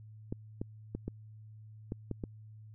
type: clicks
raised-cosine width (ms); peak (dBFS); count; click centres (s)
3; -23; 7; 0.325 / 0.615 / 0.95 / 1.08 / 1.921 / 2.113 / 2.238
effects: added 108 Hz sine -49 dBFS peak until 2.74 s